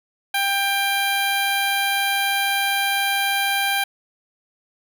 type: tone with notch filter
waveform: 10% pulse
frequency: 793 Hz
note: G5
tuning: 20 cents sharp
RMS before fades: -21 dBFS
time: 0.34-3.84 s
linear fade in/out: 5 ms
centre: 5300 Hz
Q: 1.6
effects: none